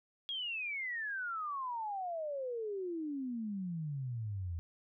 sine exponential sweep, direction down, 3322 to 81.1 Hz, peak -36 dBFS, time 0.29-4.59 s, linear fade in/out 0 ms, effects none

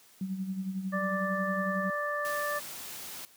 sine tone with tremolo, 190 Hz, F#3, 46 cents sharp, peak -29 dBFS, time 0.21-1.9 s, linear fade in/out 2 ms, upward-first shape sine, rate 11 Hz, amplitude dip 60%
harmonic tone, 587.3 Hz, D5, in tune, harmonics 1 / 2 / 3, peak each -34 / -34 / -34 dBFS, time 0.92-2.6 s, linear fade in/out 20 ms
white noise, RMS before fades -42 dBFS, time 2.25-3.25 s, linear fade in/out 0 ms
effects white hiss -59 dBFS RMS until 3.36 s + high-pass 80 Hz 12 dB/octave

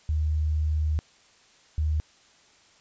sine tone pair in turn, 76.9 / 76.9 Hz, D#2 / D#2, -20 / -20 cents, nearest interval unison, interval 0 cents, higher neither, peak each -22 dBFS, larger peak neither, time 0.09-0.99 / 1.78-2 s, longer first, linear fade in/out 0 ms, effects white hiss -58 dBFS RMS until 2.8 s + resampled to 16000 Hz

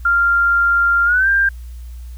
sine tone with pitch glide, 1392 to 1589.8 Hz, F6 to G6, -6 to +24 cents, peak -11 dBFS, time 0.05-1.49 s, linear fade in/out 5 ms, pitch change +230 cents, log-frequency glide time 1.05-1.28 s, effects added 60 Hz sine -29 dBFS peak until 2.17 s + white hiss -52 dBFS RMS until 2.17 s

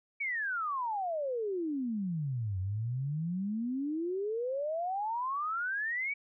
sine exponential two-way sweep, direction down then up, 2300 to 91 to 2300 Hz, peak -31 dBFS, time 0.2-6.14 s, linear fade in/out 10 ms, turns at 2.59 s, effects none

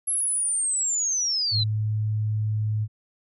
sine linear sweep, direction down, 11175 to 3914 Hz, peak -22 dBFS, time 0.07-1.64 s, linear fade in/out 10 ms
sine tone, 107.4 Hz, A2, 41 cents flat, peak -22 dBFS, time 1.51-2.88 s, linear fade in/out 50 ms
effects none

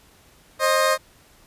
20% pulse tone pair together, 530.4 / 620 Hz, C5 / D#5, +23 / -6 cents, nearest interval minor third, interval 271 cents, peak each -15 dBFS, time 0.59-0.98 s, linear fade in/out 50 ms, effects pink hiss -54 dBFS RMS until 1.46 s + resampled to 32000 Hz

